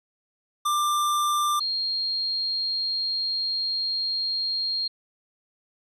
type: tone pair in turn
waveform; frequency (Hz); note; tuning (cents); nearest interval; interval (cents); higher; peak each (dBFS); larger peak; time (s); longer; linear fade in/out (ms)
square / sine; 1187 / 4230; D6 / C8; +18 / +18; octave + minor seventh; 2200; second; -22 / -24; first; 0.65-1.6 / 1.6-4.88; second; 10
effects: resampled to 32000 Hz